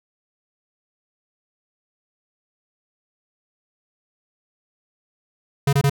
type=tone bursts; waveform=square; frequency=140 Hz; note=C#3; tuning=18 cents sharp; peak=-15 dBFS; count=3; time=5.67-5.897 s; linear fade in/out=5 ms; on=59 ms; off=25 ms; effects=none